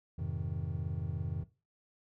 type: chord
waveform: triangle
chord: F minor seventh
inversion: none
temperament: just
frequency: 87.31 / 104.77 / 130.96 / 157.15 Hz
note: F2 / Ab2 / C3 / Eb3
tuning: 0 / +16 / +2 / +18 cents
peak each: -36 / -39 / -38 / -38 dBFS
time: 0.18-1.44 s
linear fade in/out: 10 ms
effects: noise-tail reverb RT60 0.3 s tail -17 dB re dry